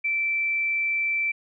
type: tone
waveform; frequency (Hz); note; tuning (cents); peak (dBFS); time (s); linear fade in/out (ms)
sine; 2333; D7; -12; -22; 0.04-1.32; 10
effects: none

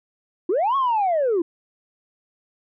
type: linear two-way sweep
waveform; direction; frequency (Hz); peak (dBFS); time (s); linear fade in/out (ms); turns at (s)
sine; up then down; 319.6 to 1119 to 319.6; -16; 0.49-1.42; 5; 0.76
effects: tanh soft clip ceiling -15 dBFS

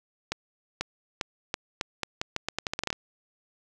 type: accelerating click train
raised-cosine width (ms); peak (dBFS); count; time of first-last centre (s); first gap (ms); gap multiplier
0.2; -11; 17; 0.32-2.928; 490; 0.82
effects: none

